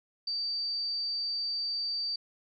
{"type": "tone", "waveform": "sine", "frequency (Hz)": 4633, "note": "D8", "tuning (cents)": -24, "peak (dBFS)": -30, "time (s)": [0.27, 2.16], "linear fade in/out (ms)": 5, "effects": []}